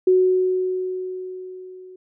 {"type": "tone with level ramp", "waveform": "sine", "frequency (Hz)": 370, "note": "F#4", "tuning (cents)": 0, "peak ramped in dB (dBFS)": [-11, -39], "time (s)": [0.07, 1.96], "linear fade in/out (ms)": 5, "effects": []}